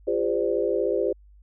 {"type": "tone cluster", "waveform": "sine", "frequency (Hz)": [345.1, 401.2, 513, 587], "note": ["F4", "G4", "C5", "D5"], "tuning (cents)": [-21, 40, -34, -1], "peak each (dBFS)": [-28, -25, -26, -30], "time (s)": [0.07, 1.13], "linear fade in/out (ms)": 10, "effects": ["added 50 Hz sine -49 dBFS peak until 1.42 s"]}